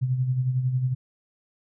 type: tone with tremolo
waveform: sine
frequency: 128 Hz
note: C3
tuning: 38 cents flat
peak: -19 dBFS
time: 0.01-0.95 s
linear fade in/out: 20 ms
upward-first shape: sine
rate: 11 Hz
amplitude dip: 55%
effects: none